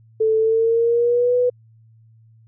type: tone with pitch glide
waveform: sine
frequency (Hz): 440 to 493.9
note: A4 to B4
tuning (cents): 0 to 0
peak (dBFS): -14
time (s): 0.2-1.5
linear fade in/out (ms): 10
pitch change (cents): +200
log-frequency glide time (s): 0.38-1.35
effects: added 112 Hz sine -48 dBFS peak until 2.47 s